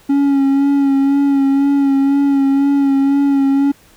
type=tone with vibrato; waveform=triangle; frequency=277.2 Hz; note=C#4; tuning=in tune; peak=-8 dBFS; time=0.09-3.72 s; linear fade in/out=10 ms; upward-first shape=sine; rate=2 Hz; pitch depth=27 cents each way; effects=pink hiss -48 dBFS RMS until 3.96 s